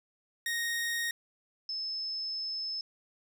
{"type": "tone pair in turn", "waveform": ["sawtooth", "sine"], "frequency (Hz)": [1864.7, 5230], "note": ["A#6", "E8"], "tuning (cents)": [0, -15], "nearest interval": "octave + tritone", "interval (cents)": 1785, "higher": "second", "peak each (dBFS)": [-27, -33], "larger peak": "first", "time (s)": [[0.46, 1.11], [1.69, 2.81]], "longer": "second", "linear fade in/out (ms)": 2, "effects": []}